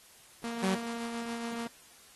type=tone with tremolo; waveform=sawtooth; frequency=233.1 Hz; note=A#3; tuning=in tune; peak=-30 dBFS; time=0.44-1.67 s; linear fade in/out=0 ms; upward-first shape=sine; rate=7.1 Hz; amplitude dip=30%
type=tone; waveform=sawtooth; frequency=190 Hz; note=F#3; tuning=46 cents sharp; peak=-23 dBFS; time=0.62-0.76 s; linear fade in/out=20 ms
effects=white hiss -57 dBFS RMS until 2.15 s + AAC 32 kbps